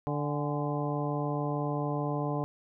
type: harmonic tone with a mistuned harmonic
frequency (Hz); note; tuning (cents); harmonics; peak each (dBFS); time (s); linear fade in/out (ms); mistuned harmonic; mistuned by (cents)
146.83; D3; 0; 1 / 2 / 3 / 4 / 5 / 6 / 7; -32 / -35 / -37 / -38 / -39 / -40 / -40; 0.07-2.44; 0; 6; -85
effects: none